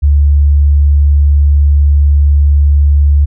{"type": "tone", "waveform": "sine", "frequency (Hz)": 72.1, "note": "D2", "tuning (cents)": -31, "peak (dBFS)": -4, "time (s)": [0.02, 3.26], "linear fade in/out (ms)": 20, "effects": []}